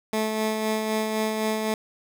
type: tone with tremolo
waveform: 15% pulse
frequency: 217.7 Hz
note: A3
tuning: 18 cents flat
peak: -16 dBFS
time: 0.13-1.74 s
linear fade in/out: 2 ms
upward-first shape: sine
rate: 3.9 Hz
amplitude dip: 35%
effects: none